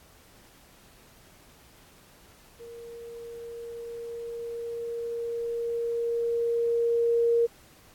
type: tone with level ramp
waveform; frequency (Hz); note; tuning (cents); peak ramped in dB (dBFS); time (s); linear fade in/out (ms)
sine; 467.5; A#4; +5; -41 to -19; 2.59-7.47; 20
effects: pink hiss -56 dBFS RMS until 7.94 s + AAC 64 kbps